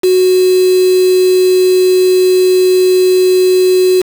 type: tone with quantisation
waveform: sine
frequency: 369.3 Hz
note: F#4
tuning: 3 cents flat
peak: -6 dBFS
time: 0.03-4.02 s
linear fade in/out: 10 ms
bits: 3
effects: none